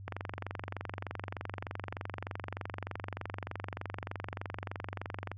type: click train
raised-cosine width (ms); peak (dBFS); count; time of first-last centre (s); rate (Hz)
0.5; -22; 123; 0.08-5.316; 23.3
effects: added 97 Hz sine -44 dBFS peak until 5.37 s